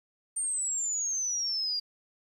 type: exponential sweep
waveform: sine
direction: down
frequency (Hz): 8870 to 4768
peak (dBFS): -28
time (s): 0.36-1.8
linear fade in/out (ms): 10
effects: 10-bit